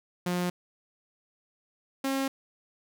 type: tone pair in turn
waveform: sawtooth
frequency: 178 / 269.9 Hz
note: F3 / C#4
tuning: +33 / -46 cents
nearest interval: perfect fifth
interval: 721 cents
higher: second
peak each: -23 dBFS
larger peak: neither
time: 0.26-0.5 / 2.04-2.28 s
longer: neither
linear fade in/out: 5 ms
effects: none